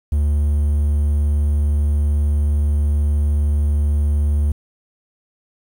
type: tone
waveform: triangle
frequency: 73.42 Hz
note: D2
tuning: in tune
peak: -12 dBFS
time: 0.12-4.52 s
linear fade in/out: 5 ms
effects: 8-bit